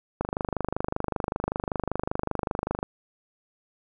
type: click train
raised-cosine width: 1 ms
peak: -12 dBFS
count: 67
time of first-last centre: 0.21-2.829 s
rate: 25.2 Hz
effects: none